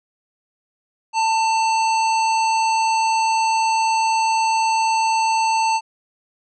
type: harmonic tone with a mistuned harmonic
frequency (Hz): 892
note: A5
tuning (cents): +23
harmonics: 1 / 3 / 5 / 7 / 9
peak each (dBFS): -16 / -26 / -30 / -33 / -35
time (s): 1.13-5.81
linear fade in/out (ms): 50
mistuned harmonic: 9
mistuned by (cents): -18
effects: none